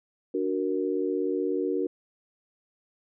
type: chord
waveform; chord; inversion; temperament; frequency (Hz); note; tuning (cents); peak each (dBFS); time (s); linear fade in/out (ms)
sine; D augmented; none; equal; 293.7 / 370 / 466.2; D4 / F#4 / A#4; 0 / 0 / 0; -30 / -28 / -30; 0.34-1.87; 5
effects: none